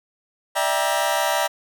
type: chord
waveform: sawtooth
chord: E half-diminished seventh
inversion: third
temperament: just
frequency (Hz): 593.3 / 659.3 / 791.1 / 949.3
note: D5 / E5 / G5 / Bb5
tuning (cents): +18 / 0 / +16 / +31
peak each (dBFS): -21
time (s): 0.55-1.48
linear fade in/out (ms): 20
effects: none